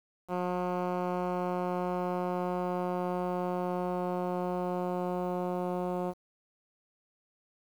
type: tone with low-pass filter sweep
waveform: 10% pulse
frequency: 179.7 Hz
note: F3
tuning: 50 cents sharp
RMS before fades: -32 dBFS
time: 0.28-6.14 s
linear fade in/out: 50 ms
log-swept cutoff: 1300 to 760 Hz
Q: 0.8
effects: 9-bit